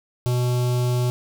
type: tone with notch filter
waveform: square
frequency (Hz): 123.5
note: B2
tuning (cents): 0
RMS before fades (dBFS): -21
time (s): 0.26-1.1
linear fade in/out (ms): 0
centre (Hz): 1800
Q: 1
effects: none